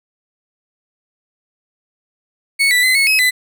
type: tone with pitch steps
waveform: 35% pulse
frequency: 2212 / 1973 / 2037 / 2195 / 2557 / 2007 Hz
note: C#7 / B6 / C7 / C#7 / D#7 / B6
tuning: -4 / -2 / -47 / -18 / +47 / +27 cents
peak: -9 dBFS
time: 2.59-3.31 s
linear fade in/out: 20 ms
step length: 120 ms
effects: none